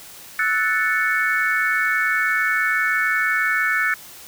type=chord; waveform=sine; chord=F# minor seventh; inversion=third; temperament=equal with one note detuned; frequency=1310.9 / 1480 / 1760 / 2217 Hz; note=E6 / F#6 / A6 / C#7; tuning=-10 / 0 / 0 / 0 cents; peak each=-26 / -22 / -21 / -24 dBFS; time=0.39-3.94 s; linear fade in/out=2 ms; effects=white hiss -41 dBFS RMS until 4.27 s